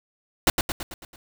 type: noise with echo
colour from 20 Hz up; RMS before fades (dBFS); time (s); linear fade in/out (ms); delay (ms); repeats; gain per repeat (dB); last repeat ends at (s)
pink; -17; 0.47-0.5; 2; 110; 6; -5; 1.16
effects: none